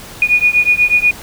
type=beating tone pair; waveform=sine; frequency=2451 / 2459.2 Hz; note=D#7 / D#7; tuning=-27 / -21 cents; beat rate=8.2 Hz; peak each=-12 dBFS; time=0.22-1.11 s; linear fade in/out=2 ms; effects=pink hiss -33 dBFS RMS until 1.22 s